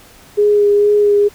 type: tone with vibrato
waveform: sine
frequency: 412.2 Hz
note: G#4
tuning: 13 cents flat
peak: -8 dBFS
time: 0.37-1.29 s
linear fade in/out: 20 ms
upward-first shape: sine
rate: 2.2 Hz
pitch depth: 15 cents each way
effects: pink hiss -43 dBFS RMS until 1.34 s